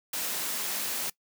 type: high-pass noise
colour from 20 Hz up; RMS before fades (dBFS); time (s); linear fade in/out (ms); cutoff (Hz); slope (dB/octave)
white; -32; 0.13-1.1; 5; 160; 24
effects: noise-tail reverb RT60 0.1 s tail -21 dB re dry